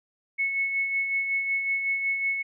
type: tone with tremolo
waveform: sine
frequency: 2200 Hz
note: C#7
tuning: 14 cents flat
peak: -22 dBFS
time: 0.38-2.43 s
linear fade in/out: 20 ms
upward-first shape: sine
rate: 5.4 Hz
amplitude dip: 45%
effects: none